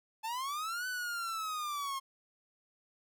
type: linear two-way sweep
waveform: 45% pulse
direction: up then down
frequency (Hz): 863 to 1513 to 1067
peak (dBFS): -35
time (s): 0.23-2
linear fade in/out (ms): 20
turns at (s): 0.87
effects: none